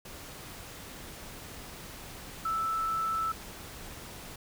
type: tone in noise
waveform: sine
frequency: 1318.5 Hz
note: E6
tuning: in tune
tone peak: -28 dBFS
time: 2.45-3.32 s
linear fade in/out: 5 ms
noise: pink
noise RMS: -45 dBFS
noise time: 0.05-4.36 s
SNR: +14 dB
effects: none